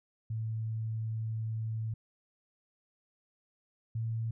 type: tone pair in turn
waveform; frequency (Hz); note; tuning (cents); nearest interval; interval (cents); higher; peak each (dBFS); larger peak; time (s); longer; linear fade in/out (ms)
sine; 111.1 / 113.17; A2 / A2; +17 / +49; unison; 32; second; -32 / -31; second; 0.3-1.94 / 3.95-4.31; first; 5
effects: none